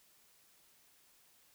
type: silence
effects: white hiss -67 dBFS RMS until 1.54 s